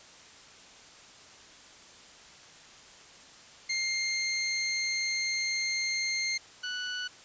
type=tone pair in turn; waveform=20% pulse; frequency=2114 / 1481.1 Hz; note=C7 / F#6; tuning=+17 / +1 cents; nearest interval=tritone; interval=616 cents; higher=first; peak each=-23 / -28 dBFS; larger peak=first; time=3.69-6.38 / 6.63-7.08 s; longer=first; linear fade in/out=10 ms; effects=white hiss -52 dBFS RMS until 7.24 s + resampled to 16000 Hz